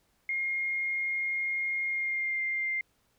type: tone with pitch glide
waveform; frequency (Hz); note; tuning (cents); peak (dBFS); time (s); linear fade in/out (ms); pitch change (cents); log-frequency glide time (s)
sine; 2136 to 2101; C7 to C7; +35 to +7; -28; 0.29-2.81; 2; -28; 1.86-2.44
effects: pink hiss -71 dBFS RMS until 3.18 s